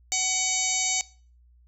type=harmonic tone; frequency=751 Hz; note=F#5; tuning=26 cents sharp; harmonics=1 / 3 / 4 / 5 / 6 / 7 / 8 / 9 / 10; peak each=-36 / -32 / -37 / -35 / -33 / -39 / -28 / -30 / -30 dBFS; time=0.12-1.01 s; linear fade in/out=0 ms; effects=noise-tail reverb RT60 0.4 s tail -20 dB re dry + added 60 Hz sine -54 dBFS peak until 1.67 s